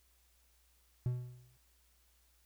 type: tone with exponential decay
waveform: triangle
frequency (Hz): 123.9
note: B2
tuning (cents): +6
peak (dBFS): -27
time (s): 1.06-1.57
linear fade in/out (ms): 0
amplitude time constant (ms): 110
effects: added 60 Hz sine -70 dBFS peak until 2.45 s + white hiss -72 dBFS RMS until 2.45 s